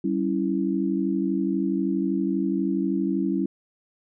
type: chord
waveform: sine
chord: C# diminished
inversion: second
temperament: equal with one note detuned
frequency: 193.41 / 277.2 / 329.6 Hz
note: G3 / C#4 / E4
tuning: -23 / 0 / 0 cents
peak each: -26 / -26 / -26 dBFS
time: 0.04-3.46 s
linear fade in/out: 5 ms
effects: none